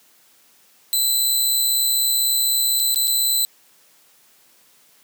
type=tone with dropouts; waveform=10% pulse; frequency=4018 Hz; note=B7; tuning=29 cents sharp; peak=-10 dBFS; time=0.93-3.45 s; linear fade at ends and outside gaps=0 ms; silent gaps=2.794-2.798 / 2.945-2.959 / 3.073-3.078 s; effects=white hiss -55 dBFS RMS until 5.03 s + high-pass 150 Hz 12 dB/octave